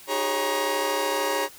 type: tone cluster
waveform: sawtooth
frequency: 308.1 / 378.6 / 411.8 / 549 / 946 Hz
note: D#4 / F#4 / G#4 / C#5 / A#5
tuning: -17 / +40 / -15 / -17 / +25 cents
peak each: -32 / -30 / -26 / -24 / -24 dBFS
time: 0.07-1.49 s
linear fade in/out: 50 ms
effects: white hiss -47 dBFS RMS until 1.58 s